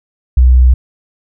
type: tone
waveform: sine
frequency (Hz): 62.8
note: B1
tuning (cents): +30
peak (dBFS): -3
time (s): 0.37-0.74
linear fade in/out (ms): 5
effects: none